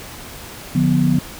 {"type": "chord", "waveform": "sine", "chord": "B diminished", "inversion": "first", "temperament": "just", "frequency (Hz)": [148.16, 177.8, 246.9], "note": ["D3", "F3", "B3"], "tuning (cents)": [16, 31, 0], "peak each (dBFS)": -17, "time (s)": [0.75, 1.19], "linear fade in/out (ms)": 5, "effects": ["pink hiss -35 dBFS RMS until 1.39 s"]}